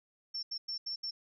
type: tone bursts at uneven times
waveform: sine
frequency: 5410 Hz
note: E8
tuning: 44 cents sharp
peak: -35 dBFS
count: 5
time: 0.34-0.43 / 0.51-0.58 / 0.68-0.78 / 0.86-0.96 / 1.03-1.11 s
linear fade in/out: 10 ms
effects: none